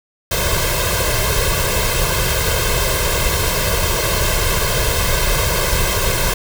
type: noise with comb filter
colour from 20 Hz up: pink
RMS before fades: -17 dBFS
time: 0.31-6.34 s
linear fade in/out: 5 ms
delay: 1.9 ms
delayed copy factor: +0.9
effects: none